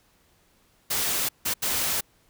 white noise bursts at uneven times, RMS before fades -26 dBFS, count 3, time 0.9-1.29 / 1.45-1.54 / 1.62-2.01 s, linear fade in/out 10 ms, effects pink hiss -63 dBFS RMS until 2.29 s

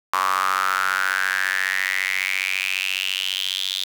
sawtooth tone with high-pass filter sweep, 94.6 Hz, F#2, 39 cents sharp, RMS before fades -23 dBFS, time 0.13-3.84 s, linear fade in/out 5 ms, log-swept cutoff 1100 to 3600 Hz, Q 7, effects 7-bit

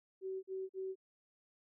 sine tone bursts, 380 Hz, F#4, 46 cents sharp, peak -38 dBFS, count 3, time 0.21-0.956 s, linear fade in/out 50 ms, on 220 ms, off 43 ms, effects none

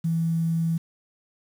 sine tone, 164.81 Hz, E3, in tune, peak -21 dBFS, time 0.04-0.78 s, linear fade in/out 10 ms, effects 8-bit

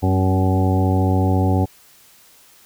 harmonic tone with a mistuned harmonic, 94.3 Hz, F#2, 33 cents sharp, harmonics 1 / 2 / 3 / 4 / 5 / 6 / 8 / 9, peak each -16 / -23 / -22 / -27 / -29 / -30 / -26 / -30 dBFS, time 0.02-1.66 s, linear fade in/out 20 ms, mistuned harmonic 3, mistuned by -28 cents, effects white hiss -50 dBFS RMS until 2.65 s

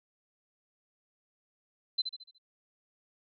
sine tone with echo, 4060 Hz, B7, 47 cents sharp, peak -25 dBFS, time 1.98-2.02 s, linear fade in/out 10 ms, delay 73 ms, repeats 5, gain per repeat -7 dB, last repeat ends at 2.385 s, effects none

